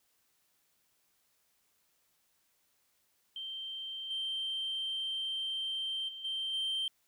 sine tone with level steps, 3136 Hz, G7, in tune, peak -38 / -32 / -42 / -32 / -29 dBFS, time 3.36-6.88 s, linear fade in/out 2 ms, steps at 4.1 / 6.08 / 6.24 / 6.53 s, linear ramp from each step 10 ms, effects tanh soft clip ceiling -30 dBFS + white hiss -74 dBFS RMS until 7.07 s

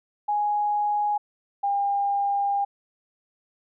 sine tone pair in turn, 830.6 / 803.2 Hz, G#5 / G5, 0 / +42 cents, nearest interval minor second, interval 58 cents, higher first, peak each -21 / -21 dBFS, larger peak neither, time 0.28-1.18 / 1.63-2.65 s, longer second, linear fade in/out 10 ms, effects none

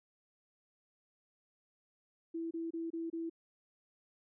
sine tone bursts, 330.4 Hz, E4, 4 cents sharp, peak -36 dBFS, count 5, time 2.34-3.298 s, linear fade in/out 10 ms, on 170 ms, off 27 ms, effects none

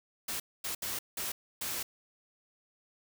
white noise bursts at uneven times, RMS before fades -36 dBFS, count 5, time 0.28-0.4 / 0.64-0.75 / 0.82-0.99 / 1.17-1.32 / 1.61-1.83 s, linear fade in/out 5 ms, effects none

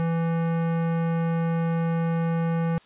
sine tone with hard clipping, 166 Hz, E3, 12 cents sharp, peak -24 dBFS, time 0-2.78 s, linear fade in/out 0 ms, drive 17 dB, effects white hiss -55 dBFS RMS until 2.85 s + resampled to 8000 Hz

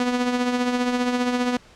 sawtooth tone with tremolo, 246.9 Hz, B3, in tune, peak -14 dBFS, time 0-1.57 s, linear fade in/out 2 ms, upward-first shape triangle, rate 15 Hz, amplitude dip 55%, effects pink hiss -50 dBFS RMS until 1.75 s + low-pass 6000 Hz 12 dB/octave

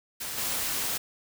white noise with level steps, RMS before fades -35 / -30 dBFS, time 0.2-0.98 s, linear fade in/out 10 ms, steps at 0.37 s, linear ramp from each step 20 ms, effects none

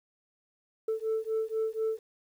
sine beating tone pair, 440 / 444.1 Hz, A4 / A4, 0 / +16 cents, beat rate 4.1 Hz, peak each -30 dBFS, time 0.88-1.99 s, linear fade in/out 5 ms, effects tanh soft clip ceiling -24 dBFS + 10-bit

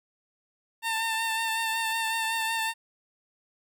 15% pulse tone with vibrato, 899 Hz, A5, 37 cents sharp, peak -20 dBFS, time 0.82-2.74 s, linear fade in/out 50 ms, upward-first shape sine, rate 5.4 Hz, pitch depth 24 cents each way, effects none

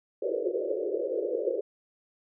white band-pass noise, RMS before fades -30 dBFS, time 0.22-1.61 s, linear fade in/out 5 ms, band 340 to 570 Hz, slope 96 dB/octave, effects none

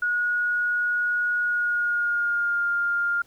sine tone with pitch glide, 1450 to 1403.8 Hz, F#6 to F6, -35 to +9 cents, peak -21 dBFS, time 0.02-3.22 s, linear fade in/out 5 ms, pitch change -56 cents, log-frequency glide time 1.4-2.68 s, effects pink hiss -59 dBFS RMS until 3.26 s

